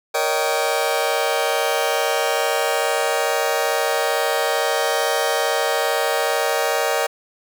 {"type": "chord", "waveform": "sawtooth", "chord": "Eb dominant seventh", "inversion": "second", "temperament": "just", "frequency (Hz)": [466.7, 560, 622.3, 777.8], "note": ["Bb4", "Db5", "Eb5", "G5"], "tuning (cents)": [2, 18, 0, -14], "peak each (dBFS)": -20, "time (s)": [0.14, 7.07], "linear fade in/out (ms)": 10, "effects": []}